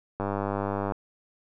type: click train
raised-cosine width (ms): 1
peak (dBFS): -15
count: 73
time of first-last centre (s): 0.2-0.921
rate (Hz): 99.8
effects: none